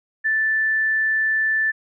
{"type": "tone", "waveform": "sine", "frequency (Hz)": 1760, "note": "A6", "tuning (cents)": 0, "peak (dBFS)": -17, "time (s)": [0.24, 1.72], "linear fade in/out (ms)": 20, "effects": []}